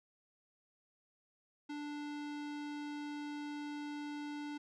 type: tone with low-pass filter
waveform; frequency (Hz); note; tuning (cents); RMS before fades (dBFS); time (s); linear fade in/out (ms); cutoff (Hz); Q
square; 293.7; D4; 0; -43; 1.69-4.58; 10; 4700; 0.83
effects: none